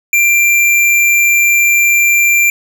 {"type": "tone", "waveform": "square", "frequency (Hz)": 2369, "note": "D7", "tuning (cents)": 14, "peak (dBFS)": -8, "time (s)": [0.13, 2.5], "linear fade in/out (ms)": 2, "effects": []}